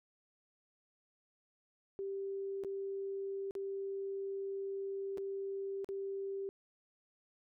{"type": "tone with dropouts", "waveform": "sine", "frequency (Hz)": 392, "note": "G4", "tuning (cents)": 0, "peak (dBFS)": -37, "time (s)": [1.99, 6.49], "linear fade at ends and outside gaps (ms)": 0, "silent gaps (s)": [[2.637, 2.647], [3.509, 3.552], [5.174, 5.181], [5.845, 5.889]], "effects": []}